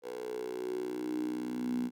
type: tone with high-pass filter sweep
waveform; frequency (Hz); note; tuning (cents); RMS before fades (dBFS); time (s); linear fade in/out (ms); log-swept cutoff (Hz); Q
10% pulse; 61.6; B1; -4; -36; 0.02-1.91; 50; 490 to 230; 9.3
effects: none